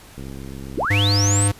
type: click train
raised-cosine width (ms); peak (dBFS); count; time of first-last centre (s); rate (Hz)
3; -22; 46; 0.18-0.848; 67.4
type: linear sweep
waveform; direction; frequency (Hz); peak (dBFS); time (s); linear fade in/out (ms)
sine; up; 196 to 8780; -19; 0.77-1.48; 5
type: tone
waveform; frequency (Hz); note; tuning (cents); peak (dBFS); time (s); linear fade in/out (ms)
square; 100.9; G#2; -49; -17; 0.9-1.52; 10
effects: pink hiss -45 dBFS RMS until 1.59 s + resampled to 32000 Hz